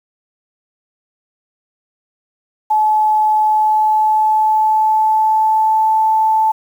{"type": "tone with pitch glide", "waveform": "sine", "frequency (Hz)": [859, 876.5], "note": ["A5", "A5"], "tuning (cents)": [-42, -7], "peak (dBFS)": -10, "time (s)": [2.7, 6.52], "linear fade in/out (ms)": 10, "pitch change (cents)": 35, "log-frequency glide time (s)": [3.44, 6.03], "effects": ["7-bit"]}